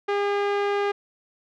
sawtooth tone with low-pass filter, 405.2 Hz, G#4, 43 cents flat, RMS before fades -24 dBFS, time 0.08-0.92 s, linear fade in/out 10 ms, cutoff 2400 Hz, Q 0.81, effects none

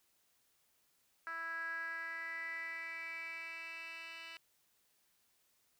10% pulse tone with band-pass filter sweep, 329.6 Hz, E4, in tune, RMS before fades -44 dBFS, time 1.27-4.37 s, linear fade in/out 0 ms, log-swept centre 1500 to 3000 Hz, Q 7, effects white hiss -75 dBFS RMS until 5.79 s

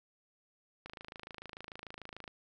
click train, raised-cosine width 0.3 ms, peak -29 dBFS, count 39, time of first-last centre 0.86-2.278 s, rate 26.8 Hz, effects none

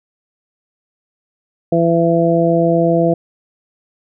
harmonic tone, 167.8 Hz, E3, 31 cents sharp, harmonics 1 / 2 / 3 / 4, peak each -16 / -16 / -16 / -16 dBFS, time 1.72-3.14 s, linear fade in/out 5 ms, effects none

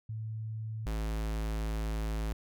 sine / square tone pair in turn, 110 / 54.07 Hz, A2 / A1, 0 / -30 cents, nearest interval octave, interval 1230 cents, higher first, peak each -35 / -32 dBFS, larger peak second, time 0.09-0.86 / 0.86-2.33 s, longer second, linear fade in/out 5 ms, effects none

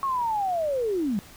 sine linear sweep, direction down, 1108.7 to 185 Hz, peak -23 dBFS, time 0.03-1.19 s, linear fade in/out 0 ms, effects pink hiss -48 dBFS RMS until 1.36 s

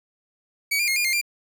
sawtooth tone with pitch steps, 2265 / 2398 / 2145 / 2416 / 2118 / 2383 Hz, C#7 / D7 / C7 / D7 / C7 / D7, +37 / +36 / +42 / +48 / +21 / +25 cents, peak -17 dBFS, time 0.71-1.214 s, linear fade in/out 10 ms, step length 84 ms, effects none

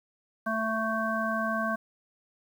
harmonic tone, 221.8 Hz, A3, 14 cents sharp, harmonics 1 / 3 / 5 / 7, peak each -32 / -32 / -32 / -32 dBFS, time 0.46-1.76 s, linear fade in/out 10 ms, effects 9-bit

